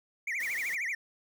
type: tone with vibrato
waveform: triangle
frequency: 2088 Hz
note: C7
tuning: 4 cents flat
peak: -29 dBFS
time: 0.27-0.95 s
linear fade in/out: 5 ms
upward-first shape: triangle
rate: 13 Hz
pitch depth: 270 cents each way
type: noise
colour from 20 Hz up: white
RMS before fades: -46 dBFS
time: 0.4-0.75 s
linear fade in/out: 2 ms
effects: none